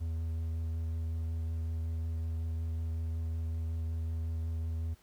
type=tone with vibrato; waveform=triangle; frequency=81.4 Hz; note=E2; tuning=21 cents flat; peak=-30 dBFS; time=0-4.95 s; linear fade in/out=20 ms; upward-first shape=triangle; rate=5.4 Hz; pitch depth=13 cents each way; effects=pink hiss -65 dBFS RMS until 5.02 s